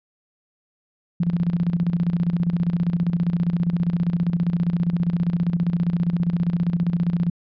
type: tone with tremolo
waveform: sine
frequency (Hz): 172.1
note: F3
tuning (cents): -25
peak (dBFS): -16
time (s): 1.2-7.3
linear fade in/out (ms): 5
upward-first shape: square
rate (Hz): 15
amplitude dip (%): 65
effects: resampled to 11025 Hz